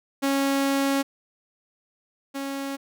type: tone pair in turn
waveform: sawtooth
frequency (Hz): 275.2 / 275.2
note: C#4 / C#4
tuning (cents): -12 / -12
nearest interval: unison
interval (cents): 0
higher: neither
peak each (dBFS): -17 / -25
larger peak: first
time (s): 0.22-1.03 / 2.34-2.77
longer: first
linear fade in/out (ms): 20
effects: none